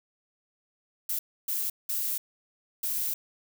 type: noise bursts at uneven times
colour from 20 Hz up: violet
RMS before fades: -30 dBFS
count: 4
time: 1.09-1.19 / 1.48-1.7 / 1.89-2.18 / 2.83-3.14 s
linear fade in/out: 5 ms
effects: none